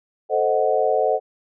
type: chord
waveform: sine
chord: A diminished seventh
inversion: none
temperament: equal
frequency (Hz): 440 / 523.3 / 622.3 / 740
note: A4 / C5 / Eb5 / Gb5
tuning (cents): 0 / 0 / 0 / 0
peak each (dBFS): -22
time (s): 0.29-1.2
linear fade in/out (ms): 50
effects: none